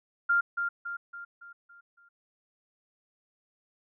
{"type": "tone with echo", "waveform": "sine", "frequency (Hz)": 1396.9, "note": "F6", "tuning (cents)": 0, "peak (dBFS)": -21, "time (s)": [0.29, 0.41], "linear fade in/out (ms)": 10, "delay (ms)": 280, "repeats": 6, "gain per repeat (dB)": -6, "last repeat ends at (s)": 2.09, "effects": []}